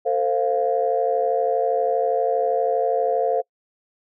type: chord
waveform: sine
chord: F major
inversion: first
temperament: equal with one note detuned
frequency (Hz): 450.8 / 523.3 / 698.5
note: A4 / C5 / F5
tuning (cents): +42 / 0 / 0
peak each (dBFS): -22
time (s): 0.05-3.42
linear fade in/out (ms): 20
effects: noise-tail reverb RT60 0.1 s tail -25 dB re dry + tanh soft clip ceiling -8 dBFS